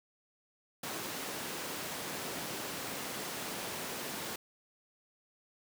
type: high-pass noise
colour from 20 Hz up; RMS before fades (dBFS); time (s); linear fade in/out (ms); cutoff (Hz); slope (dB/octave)
pink; -40; 0.83-4.36; 5; 210; 12
effects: none